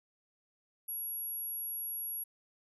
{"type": "tone", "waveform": "sine", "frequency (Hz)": 11310, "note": "F9", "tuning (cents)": 21, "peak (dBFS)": -35, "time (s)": [0.88, 2.24], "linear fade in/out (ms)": 10, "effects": ["tanh soft clip ceiling -31 dBFS"]}